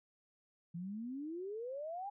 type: exponential sweep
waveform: sine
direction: up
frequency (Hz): 164.7 to 828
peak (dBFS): -40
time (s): 0.74-2.1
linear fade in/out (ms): 10
effects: none